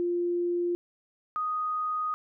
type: tone pair in turn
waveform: sine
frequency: 349.2 / 1244.4 Hz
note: F4 / D#6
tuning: 0 / 0 cents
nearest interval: octave + minor seventh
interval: 2200 cents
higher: second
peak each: -25 / -27 dBFS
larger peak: first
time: 0-0.75 / 1.36-2.14 s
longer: second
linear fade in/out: 0 ms
effects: none